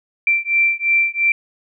sine beating tone pair, 2349 / 2351.9 Hz, D7 / D7, 0 / +2 cents, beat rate 2.9 Hz, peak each -17 dBFS, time 0.27-1.32 s, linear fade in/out 2 ms, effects none

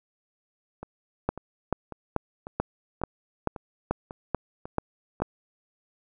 two click trains, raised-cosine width 1 ms, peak -23 / -10 dBFS, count 9 / 10, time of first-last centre 0.83-5.202 / 1.29-5.22 s, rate 1.83 / 2.29 Hz, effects none

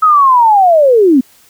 sine linear sweep, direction down, 1292 to 240.3 Hz, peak -4 dBFS, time 0.02-1.21 s, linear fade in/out 10 ms, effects white hiss -46 dBFS RMS until 1.49 s

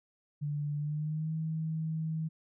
sine tone with pitch glide, 146.83 to 159.2 Hz, D3 to D#3, 0 to +40 cents, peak -31 dBFS, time 0.41-2.29 s, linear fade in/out 20 ms, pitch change +140 cents, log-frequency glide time 0.77-1.33 s, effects none

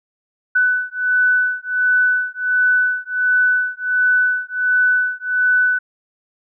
sine beating tone pair, 1495 / 1496.4 Hz, F#6 / F#6, +17 / +19 cents, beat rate 1.4 Hz, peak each -17 dBFS, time 0.55-5.79 s, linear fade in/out 10 ms, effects none

